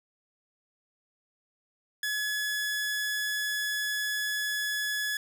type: tone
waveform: sawtooth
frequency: 1699 Hz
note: G#6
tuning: 39 cents sharp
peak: -25 dBFS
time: 2.03-5.17 s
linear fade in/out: 2 ms
effects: none